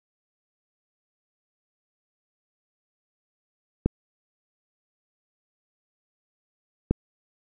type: clicks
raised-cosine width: 3 ms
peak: -7 dBFS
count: 2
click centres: 3.86 / 6.91 s
effects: none